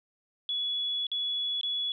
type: tone with dropouts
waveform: sine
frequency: 3393 Hz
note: G#7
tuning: 36 cents sharp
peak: -28 dBFS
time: 0.49-1.92 s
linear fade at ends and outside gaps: 1 ms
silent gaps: 1.068-1.116 / 1.612-1.632 s
effects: none